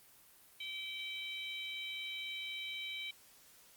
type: harmonic tone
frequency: 772 Hz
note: G5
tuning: 27 cents flat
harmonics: 3 / 4 / 5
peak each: -43 / -45 / -46 dBFS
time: 0.6-3.11 s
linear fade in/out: 5 ms
effects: white hiss -62 dBFS RMS until 3.76 s + Opus 32 kbps

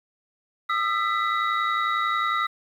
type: tone cluster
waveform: sine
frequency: 1226 / 1337 / 1989 / 3819 Hz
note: D#6 / E6 / B6 / A#7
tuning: -26 / +24 / +12 / +41 cents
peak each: -25 / -25 / -28 / -33 dBFS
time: 0.69-2.47 s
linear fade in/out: 10 ms
effects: tanh soft clip ceiling -13 dBFS + 9-bit

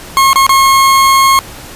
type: tone with dropouts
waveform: 40% pulse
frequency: 1082 Hz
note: C#6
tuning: 42 cents flat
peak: -4 dBFS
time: 0.17-1.39 s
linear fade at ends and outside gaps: 0 ms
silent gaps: 0.331-0.358 / 0.466-0.493 s
effects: pink hiss -30 dBFS RMS until 1.75 s + resampled to 32000 Hz

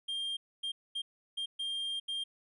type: tone bursts at uneven times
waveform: triangle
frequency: 3200 Hz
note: G7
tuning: 35 cents sharp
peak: -32 dBFS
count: 6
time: 0.08-0.37 / 0.63-0.72 / 0.95-1.02 / 1.37-1.46 / 1.59-2 / 2.08-2.24 s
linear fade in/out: 10 ms
effects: resampled to 32000 Hz

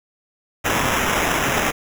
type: noise with sample-and-hold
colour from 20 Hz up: violet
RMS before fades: -20 dBFS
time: 0.64-1.72 s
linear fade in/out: 20 ms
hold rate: 4410 Hz
effects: none

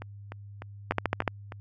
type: two click trains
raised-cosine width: 0.5 ms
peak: -9 / -23 dBFS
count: 6 / 6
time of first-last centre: 0.91-1.278 / 0.02-1.522 s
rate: 13.6 / 3.33 Hz
effects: added 101 Hz sine -42 dBFS peak until 1.6 s + MP3 96 kbps

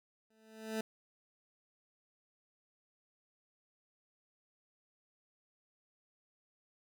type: tone with exponential growth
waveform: 20% pulse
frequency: 220 Hz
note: A3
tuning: in tune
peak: -28 dBFS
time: 0.3-0.81 s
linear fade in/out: 5 ms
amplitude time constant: 110 ms
effects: none

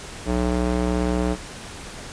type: tone with band-pass filter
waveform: square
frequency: 61 Hz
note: B1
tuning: 21 cents flat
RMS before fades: -22 dBFS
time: 0.25-1.37 s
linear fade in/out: 50 ms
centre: 400 Hz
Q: 0.69
effects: pink hiss -37 dBFS RMS until 2.12 s + resampled to 22050 Hz

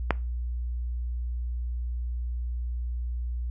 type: click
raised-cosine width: 0.5 ms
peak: -6 dBFS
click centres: 0.107 s
effects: noise-tail reverb RT60 0.3 s tail -22 dB re dry + added 60 Hz sine -28 dBFS peak until 3.5 s

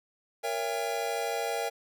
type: chord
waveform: square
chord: A# diminished seventh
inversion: none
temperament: just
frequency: 466.2 / 559.4 / 671.3 / 805.5 Hz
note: A#4 / C#5 / E5 / G5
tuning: 0 / +16 / +31 / +47 cents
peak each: -35 / -38 / -36 / -35 dBFS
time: 0.43-1.7 s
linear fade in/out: 20 ms
effects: none

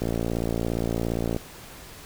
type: click train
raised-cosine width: 2 ms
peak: -13 dBFS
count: 78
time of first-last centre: 0.02-1.364 s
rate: 57.3 Hz
effects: pink hiss -44 dBFS RMS until 2.05 s

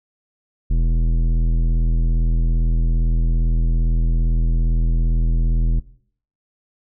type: tone with tanh clipping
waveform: sine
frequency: 41.2 Hz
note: E1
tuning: in tune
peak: -16 dBFS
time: 0.7-5.8 s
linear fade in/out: 10 ms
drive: 13 dB
effects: noise-tail reverb RT60 0.6 s tail -20 dB re dry

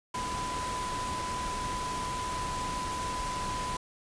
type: tone in noise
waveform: sine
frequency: 1000 Hz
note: B5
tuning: 21 cents sharp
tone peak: -33 dBFS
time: 0.14-3.77 s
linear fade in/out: 5 ms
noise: pink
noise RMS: -37 dBFS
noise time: 0.14-3.77 s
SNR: +1 dB
effects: resampled to 22050 Hz

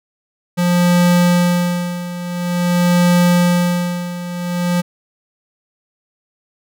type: tone with tremolo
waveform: square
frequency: 176.1 Hz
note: F3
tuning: 15 cents sharp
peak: -10 dBFS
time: 0.57-4.82 s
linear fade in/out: 20 ms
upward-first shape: sine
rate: 0.48 Hz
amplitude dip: 80%
effects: none

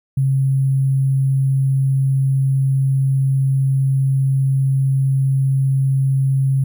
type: tone with sample-and-hold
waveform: sine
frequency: 134.8 Hz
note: C#3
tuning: 48 cents flat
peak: -13 dBFS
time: 0.17-6.64 s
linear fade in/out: 5 ms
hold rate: 11025 Hz
effects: none

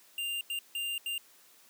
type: tone bursts at uneven times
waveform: square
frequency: 2794 Hz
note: F7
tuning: in tune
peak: -33 dBFS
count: 4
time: 0.18-0.41 / 0.5-0.59 / 0.75-0.98 / 1.06-1.18 s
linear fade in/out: 2 ms
effects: white hiss -60 dBFS RMS until 1.69 s + high-pass 200 Hz 12 dB/octave

